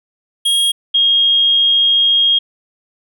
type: tone pair in turn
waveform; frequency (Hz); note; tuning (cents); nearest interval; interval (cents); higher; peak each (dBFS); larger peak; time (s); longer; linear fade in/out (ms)
square / sine; 3267 / 3253; G#7 / G#7; -29 / -37; unison; 8; first; -12 / -9; second; 0.45-0.72 / 0.94-2.39; second; 10
effects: none